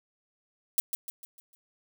violet noise with echo, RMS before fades -24 dBFS, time 0.78-0.8 s, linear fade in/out 0 ms, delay 150 ms, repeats 5, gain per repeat -7 dB, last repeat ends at 1.55 s, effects none

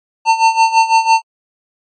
square tone with tremolo, 900 Hz, A5, 39 cents sharp, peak -6 dBFS, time 0.25-1.22 s, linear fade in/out 50 ms, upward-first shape sine, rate 6 Hz, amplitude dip 80%, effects low-pass 6000 Hz 12 dB/octave + MP3 32 kbps

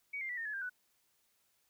sine tone with pitch steps, 2252 / 2101 / 1960.5 / 1829.2 / 1706.7 / 1592.4 / 1485.8 Hz, C#7 / C7 / B6 / A#6 / G#6 / G6 / F#6, +27 / +7 / -13 / -33 / +47 / +27 / +7 cents, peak -37 dBFS, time 0.13-0.697 s, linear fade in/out 10 ms, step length 81 ms, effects white hiss -75 dBFS RMS until 1.69 s

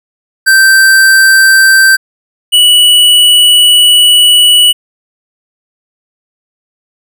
square tone pair in turn, 1560 / 2945 Hz, G6 / F#7, -9 / -9 cents, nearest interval major seventh, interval 1100 cents, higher second, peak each -3 dBFS, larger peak neither, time 0.46-1.97 / 2.52-4.73 s, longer second, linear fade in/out 20 ms, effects none

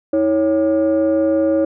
sine tone pair together, 320.6 / 553.5 Hz, E4 / C#5, -48 / -3 cents, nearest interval major sixth, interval 945 cents, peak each -14 dBFS, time 0.13-1.65 s, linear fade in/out 5 ms, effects tanh soft clip ceiling -9 dBFS

